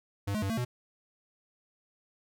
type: tone with pitch steps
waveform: square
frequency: 99.9 / 212.8 / 97.5 / 224.7 / 123.3 Hz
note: G2 / G#3 / G2 / A3 / B2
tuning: +33 / +42 / -9 / +37 / -2 cents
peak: -30 dBFS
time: 0.27-0.65 s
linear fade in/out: 10 ms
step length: 76 ms
effects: none